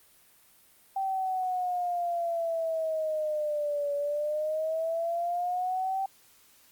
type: exponential two-way sweep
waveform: sine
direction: down then up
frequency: 779 to 571 to 779 Hz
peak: -27 dBFS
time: 0.96-6.06 s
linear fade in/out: 5 ms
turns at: 3.94 s
effects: white hiss -60 dBFS RMS until 6.71 s + Opus 32 kbps